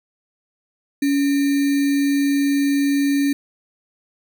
sine tone with sample-and-hold, 281.1 Hz, C#4, 24 cents sharp, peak -15 dBFS, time 1.02-3.33 s, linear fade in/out 5 ms, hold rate 2100 Hz, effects none

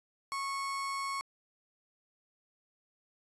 35% pulse tone with amplitude modulation, 1100 Hz, C#6, 14 cents flat, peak -31 dBFS, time 0.32-1.21 s, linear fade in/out 0 ms, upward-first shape sine, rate 186 Hz, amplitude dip 25%, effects resampled to 24000 Hz

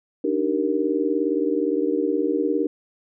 sine chord, Eb major seventh, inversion third, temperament just, 291.7 / 311.1 / 388.9 / 466.7 Hz, D4 / Eb4 / G4 / Bb4, -12 / 0 / -14 / +2 cents, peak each -25 dBFS, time 0.24-2.67 s, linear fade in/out 5 ms, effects none

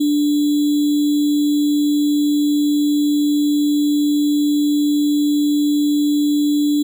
sine tone with sample-and-hold, 293.7 Hz, D4, in tune, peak -13 dBFS, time 0-6.83 s, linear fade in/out 10 ms, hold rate 3675 Hz, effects none

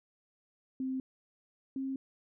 sine tone pair in turn, 261.6 / 267.6 Hz, C4 / C4, 0 / +39 cents, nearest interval unison, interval 39 cents, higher second, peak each -32 / -33 dBFS, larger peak first, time 0.8-1 / 1.76-1.96 s, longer neither, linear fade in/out 2 ms, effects none

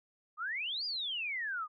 sine exponential two-way sweep, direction up then down, 1185 to 4978 to 1185 Hz, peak -34 dBFS, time 0.37-1.68 s, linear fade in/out 50 ms, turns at 0.85 s, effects AAC 64 kbps

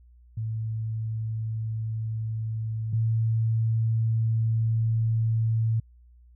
sine tone pair in turn, 111 / 112.55 Hz, A2 / A2, +16 / +40 cents, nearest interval unison, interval 24 cents, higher second, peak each -27 / -21 dBFS, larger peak second, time 0.37-2.93 / 2.93-5.8 s, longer second, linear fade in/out 5 ms, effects added 60 Hz sine -51 dBFS peak until 6.35 s

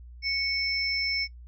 sine tone pair together, 2217 / 5311 Hz, C#7 / E8, 0 / +12 cents, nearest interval octave + minor third, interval 1512 cents, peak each -28 dBFS, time 0.22-1.28 s, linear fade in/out 50 ms, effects noise-tail reverb RT60 0.1 s tail -22 dB re dry + added 60 Hz sine -43 dBFS peak until 1.47 s

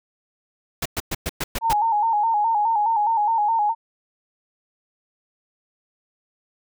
pink noise bursts, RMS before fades -25 dBFS, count 7, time 0.82-1.732 s, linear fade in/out 5 ms, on 36 ms, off 110 ms
sine tone with vibrato, 871 Hz, A5, 18 cents flat, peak -17 dBFS, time 1.61-3.75 s, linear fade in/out 50 ms, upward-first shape square, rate 4.8 Hz, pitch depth 76 cents each way
effects none

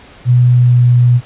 sine tone with pitch glide, 123.47 to 122.4 Hz, B2 to B2, 0 to -15 cents, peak -5 dBFS, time 0.25-1.21 s, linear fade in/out 50 ms, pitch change -15 cents, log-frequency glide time 0.52-0.87 s, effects pink hiss -39 dBFS RMS until 1.25 s + resampled to 8000 Hz

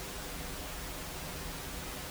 pink noise with comb filter, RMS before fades -41 dBFS, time 0-2.1 s, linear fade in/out 0 ms, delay 9 ms, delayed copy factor -0.65, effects none

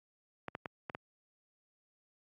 clicks, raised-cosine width 0.5 ms, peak -23 dBFS, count 5, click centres 0.483 / 0.551 / 0.658 / 0.898 / 0.949 s, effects high-pass 100 Hz 12 dB/octave + AAC 48 kbps

